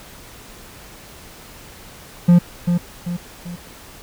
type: tone with echo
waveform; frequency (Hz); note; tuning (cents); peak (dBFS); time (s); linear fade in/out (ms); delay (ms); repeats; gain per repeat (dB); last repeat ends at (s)
triangle; 174.61; F3; 0; -5; 2.28-2.39; 10; 390; 3; -7; 3.56
effects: pink hiss -41 dBFS RMS until 4.02 s